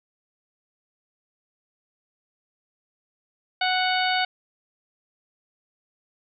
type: harmonic tone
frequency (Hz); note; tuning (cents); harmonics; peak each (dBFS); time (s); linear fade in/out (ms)
740; F#5; 0; 1 / 2 / 3 / 4 / 5 / 6; -24 / -27 / -29 / -30 / -31 / -32; 3.61-4.25; 5
effects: none